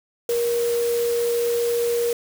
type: tone in noise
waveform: sine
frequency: 472.4 Hz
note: A#4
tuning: 23 cents sharp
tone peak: -19 dBFS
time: 0.29-2.13 s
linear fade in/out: 2 ms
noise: white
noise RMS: -33 dBFS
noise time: 0.29-2.13 s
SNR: +11 dB
effects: none